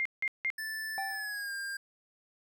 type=tone bursts; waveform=sine; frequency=2113 Hz; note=C7; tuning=16 cents sharp; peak=-28 dBFS; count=3; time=0-0.502 s; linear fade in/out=0 ms; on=54 ms; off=170 ms
type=tone with pitch glide; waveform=square; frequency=1757 to 1601.9 Hz; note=A6 to G6; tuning=-3 to +37 cents; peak=-36 dBFS; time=0.58-1.77 s; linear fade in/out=5 ms; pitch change=-160 cents; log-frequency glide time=1.09-1.52 s
type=tone with exponential decay; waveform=triangle; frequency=780 Hz; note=G5; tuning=9 cents flat; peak=-30 dBFS; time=0.98-1.54 s; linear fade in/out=0 ms; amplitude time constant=120 ms
effects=none